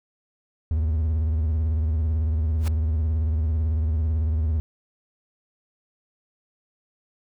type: tone with vibrato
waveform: triangle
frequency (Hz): 78.6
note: D#2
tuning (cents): +18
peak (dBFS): -18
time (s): 0.71-4.6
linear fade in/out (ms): 0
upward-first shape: triangle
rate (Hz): 18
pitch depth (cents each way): 140
type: noise with exponential growth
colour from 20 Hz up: pink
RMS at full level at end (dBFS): -32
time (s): 2.57-2.68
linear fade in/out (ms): 1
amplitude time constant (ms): 22
effects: none